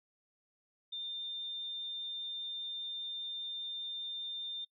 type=tone; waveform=sine; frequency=3605 Hz; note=A7; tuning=41 cents sharp; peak=-38 dBFS; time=0.92-4.65 s; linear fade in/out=10 ms; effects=noise-tail reverb RT60 0.1 s tail -23 dB re dry